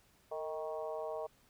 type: harmonic tone with a mistuned harmonic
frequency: 157.4 Hz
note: D#3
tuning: 20 cents sharp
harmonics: 3 / 4 / 5 / 6 / 7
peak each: -42 / -40 / -47 / -49 / -50 dBFS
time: 0.31-1.27 s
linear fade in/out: 10 ms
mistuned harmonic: 3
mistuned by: -52 cents
effects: pink hiss -68 dBFS RMS until 1.49 s